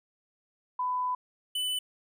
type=tone pair in turn; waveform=sine / square; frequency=1000 / 2997 Hz; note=B5 / F#7; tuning=+21 / +22 cents; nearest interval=octave + perfect fifth; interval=1901 cents; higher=second; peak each=-27 / -29 dBFS; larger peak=first; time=0.79-1.15 / 1.55-1.79 s; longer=first; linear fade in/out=5 ms; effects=none